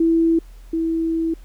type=tone pair in turn; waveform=sine; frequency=329.6 / 327.1 Hz; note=E4 / E4; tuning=0 / -13 cents; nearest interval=unison; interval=13 cents; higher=first; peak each=-13 / -18 dBFS; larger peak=first; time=0-0.39 / 0.73-1.34 s; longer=second; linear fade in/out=5 ms; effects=added 41 Hz sine -38 dBFS peak until 1.44 s + pink hiss -55 dBFS RMS until 1.44 s